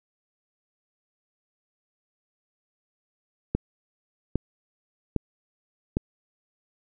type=click train; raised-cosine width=3 ms; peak=-10 dBFS; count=4; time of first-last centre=3.55-5.969 s; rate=1.24 Hz; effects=none